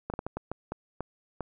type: slowing click train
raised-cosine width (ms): 1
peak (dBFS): -19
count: 9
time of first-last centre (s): 0.1-1.407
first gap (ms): 38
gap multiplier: 1.4
effects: none